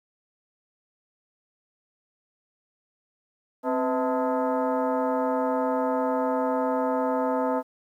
sine tone with frequency modulation, 120 Hz, B2, 49 cents flat, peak -22 dBFS, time 3.63-7.63 s, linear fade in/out 50 ms, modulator 383 Hz, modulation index 2.4, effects 10-bit

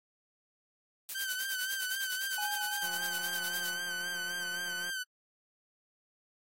blue noise with tremolo, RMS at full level -37 dBFS, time 1.09-3.74 s, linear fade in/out 0 ms, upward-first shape sine, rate 9.8 Hz, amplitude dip 90%
sawtooth tone with vibrato, 1540 Hz, G6, 31 cents flat, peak -31 dBFS, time 1.14-5.04 s, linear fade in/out 20 ms, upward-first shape sine, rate 3.8 Hz, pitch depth 50 cents each way
triangle tone with exponential decay, 830.6 Hz, G#5, in tune, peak -34 dBFS, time 2.38-4.68 s, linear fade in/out 2 ms, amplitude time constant 500 ms
click train, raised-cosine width 0.5 ms, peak -36 dBFS, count 367, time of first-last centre 2.83-4.898 s, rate 177 Hz
effects AAC 48 kbps

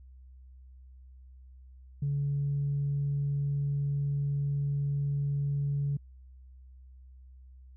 sine tone, 142 Hz, C#3, 42 cents sharp, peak -26 dBFS, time 2.02-5.97 s, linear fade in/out 5 ms, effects tanh soft clip ceiling -23 dBFS + added 64 Hz sine -49 dBFS peak until 7.76 s

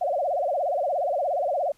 sine tone with vibrato, 636 Hz, D#5, 38 cents sharp, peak -22 dBFS, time 0.01-1.72 s, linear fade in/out 5 ms, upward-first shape sine, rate 17 Hz, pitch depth 260 cents each way, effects pink hiss -61 dBFS RMS until 1.77 s + resampled to 32000 Hz

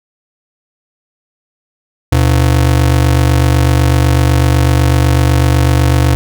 square ring-modulated tone, 100 Hz, G2, 35 cents sharp, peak -5 dBFS, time 2.12-6.15 s, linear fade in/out 0 ms, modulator 24 Hz, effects none

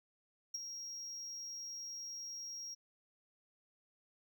triangle tone with ADSR envelope, 5610 Hz, F8, 7 cents sharp, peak -34 dBFS, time 0.54-2.75 s, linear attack 8 ms, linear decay 20 ms, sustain -8 dB, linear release 17 ms, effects none

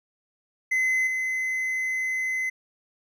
triangle tone with level steps, 2043 Hz, C7, 42 cents flat, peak -19 / -23 dBFS, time 0.71-2.5 s, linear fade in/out 10 ms, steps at 1.07 s, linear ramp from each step 2 ms, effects none

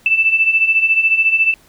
sine beating tone pair, 2637 / 2651 Hz, E7 / E7, 0 / +9 cents, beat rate 14 Hz, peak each -17 / -12 dBFS, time 0.06-1.54 s, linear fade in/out 2 ms, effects pink hiss -50 dBFS RMS until 1.68 s

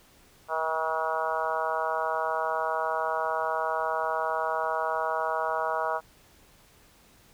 harmonic tone, 160 Hz, D#3, 49 cents sharp, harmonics 3 / 4 / 5 / 6 / 7 / 8 / 9, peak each -36 / -31 / -34 / -32 / -34 / -35 / -36 dBFS, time 0.48-6.01 s, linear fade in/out 50 ms, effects pink hiss -58 dBFS RMS until 7.33 s

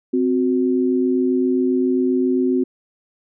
sine tone pair together, 259.5 / 367 Hz, C4 / F#4, -14 / -14 cents, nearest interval tritone, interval 600 cents, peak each -17 / -19 dBFS, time 0.13-2.64 s, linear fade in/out 10 ms, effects none

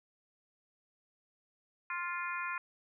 harmonic tone, 350 Hz, F4, 4 cents sharp, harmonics 3 / 4 / 5 / 6 / 7, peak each -39 / -40 / -43 / -45 / -42 dBFS, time 1.9-2.58 s, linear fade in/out 2 ms, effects none

